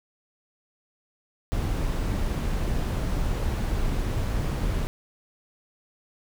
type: noise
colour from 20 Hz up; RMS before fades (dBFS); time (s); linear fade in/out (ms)
brown; -26; 1.52-4.87; 0
effects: none